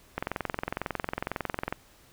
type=click train; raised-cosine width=0.5 ms; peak=-14 dBFS; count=35; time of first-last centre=0.18-1.725 s; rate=22 Hz; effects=pink hiss -58 dBFS RMS until 2.12 s